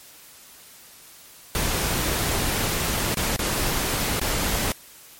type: noise with dropouts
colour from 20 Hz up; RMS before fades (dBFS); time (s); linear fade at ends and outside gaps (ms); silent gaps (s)
pink; -24; 1.55-4.72; 1; 3.145-3.17 / 3.363-3.391 / 4.196-4.213
effects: white hiss -47 dBFS RMS until 5.19 s + MP3 64 kbps